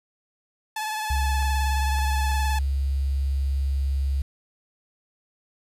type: tone with vibrato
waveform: sawtooth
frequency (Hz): 863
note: A5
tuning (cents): -34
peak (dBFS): -23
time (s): 0.76-2.59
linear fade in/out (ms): 5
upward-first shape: triangle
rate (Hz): 19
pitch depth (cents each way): 38
type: tone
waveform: sine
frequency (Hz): 68.5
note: C#2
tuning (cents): -20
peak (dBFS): -21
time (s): 1.1-4.22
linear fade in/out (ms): 5
type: clicks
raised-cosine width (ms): 0.5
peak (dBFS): -28 / -28 / -29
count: 3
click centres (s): 1.425 / 1.986 / 2.316
effects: resampled to 32000 Hz + 8-bit